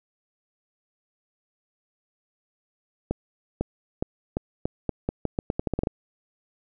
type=accelerating click train; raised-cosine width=2 ms; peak=-11 dBFS; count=16; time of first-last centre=3.11-5.871 s; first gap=500 ms; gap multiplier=0.83; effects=none